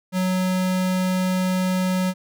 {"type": "tone", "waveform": "square", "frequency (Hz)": 184.9, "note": "F#3", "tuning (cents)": -1, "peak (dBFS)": -20, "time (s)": [0.12, 2.14], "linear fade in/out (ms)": 50, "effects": []}